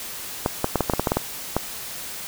clicks, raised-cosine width 1 ms, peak -5 dBFS, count 11, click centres 0.461 / 0.644 / 0.757 / 0.807 / 0.898 / 0.936 / 0.996 / 1.072 / 1.119 / 1.17 / 1.566 s, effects white hiss -34 dBFS RMS until 2.27 s

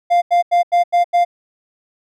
triangle tone bursts, 698.5 Hz, F5, in tune, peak -8 dBFS, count 6, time 0.1-1.25 s, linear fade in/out 20 ms, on 120 ms, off 86 ms, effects none

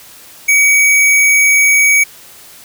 sine tone with sample-and-hold, 2269 Hz, C#7, 40 cents sharp, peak -6 dBFS, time 0.48-2.04 s, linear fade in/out 10 ms, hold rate 8820 Hz, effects white hiss -38 dBFS RMS until 2.64 s

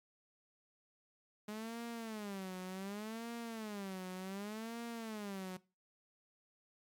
sawtooth tone with vibrato, 207.7 Hz, G#3, in tune, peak -38 dBFS, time 1.48-5.57 s, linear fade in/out 5 ms, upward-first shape sine, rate 0.67 Hz, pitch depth 210 cents each way, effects noise-tail reverb RT60 0.3 s tail -20 dB re dry + MP3 96 kbps

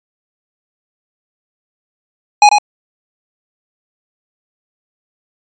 square tone with echo, 830.6 Hz, G#5, in tune, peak -3 dBFS, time 2.42-2.49 s, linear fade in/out 2 ms, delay 94 ms, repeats 1, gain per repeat -5 dB, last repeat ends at 2.584 s, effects resampled to 16000 Hz

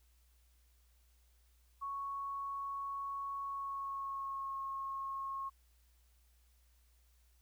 sine tone with pitch glide, 1108.7 to 1086.5 Hz, C#6 to C#6, 0 to -35 cents, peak -38 dBFS, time 1.81-5.5 s, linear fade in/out 20 ms, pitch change -35 cents, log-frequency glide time 3.43-4.6 s, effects added 60 Hz sine -66 dBFS peak until 7.41 s + white hiss -75 dBFS RMS until 7.41 s

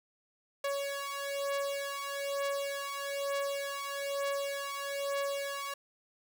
sawtooth beating tone pair, 559 / 560.1 Hz, C#5 / C#5, +14 / +18 cents, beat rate 1.1 Hz, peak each -32 / -33 dBFS, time 0.64-5.74 s, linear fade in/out 5 ms, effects none

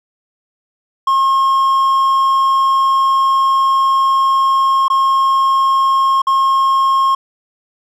triangle tone with dropouts, 1076 Hz, C6, 48 cents sharp, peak -8 dBFS, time 1.07-7.15 s, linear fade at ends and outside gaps 5 ms, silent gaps 4.882-4.9 / 6.219-6.269 s, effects none

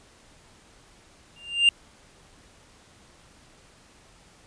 triangle tone with exponential growth, 2794 Hz, F7, in tune, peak -10 dBFS, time 1.36-1.69 s, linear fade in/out 2 ms, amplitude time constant 70 ms, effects pink hiss -55 dBFS RMS until 4.46 s + resampled to 22050 Hz

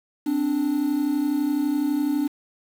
triangle tone pair together, 261.7 / 293.7 Hz, C4 / D4, 0 / 0 cents, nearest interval major second, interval 200 cents, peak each -24 / -19 dBFS, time 0.26-2.28 s, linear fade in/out 10 ms, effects tanh soft clip ceiling -11 dBFS + 7-bit

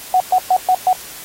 sine tone bursts, 740 Hz, F#5, in tune, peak -9 dBFS, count 5, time 0.14-0.93 s, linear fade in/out 2 ms, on 62 ms, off 120 ms, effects white hiss -34 dBFS RMS until 1.24 s + AAC 48 kbps

